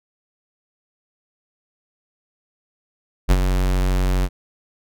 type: tone with ADSR envelope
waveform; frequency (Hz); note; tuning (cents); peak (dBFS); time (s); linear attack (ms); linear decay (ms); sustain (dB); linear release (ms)
square; 46.23; F#1; -1; -10; 3.28-4.29; 30; 49; -7; 49
effects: none